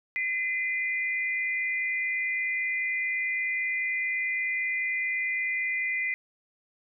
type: tone pair together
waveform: sine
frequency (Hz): 2038 / 2413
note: C7 / D7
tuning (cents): -46 / +46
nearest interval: minor third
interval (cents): 292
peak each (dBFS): -27 / -33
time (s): 0.16-6.14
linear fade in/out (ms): 0
effects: none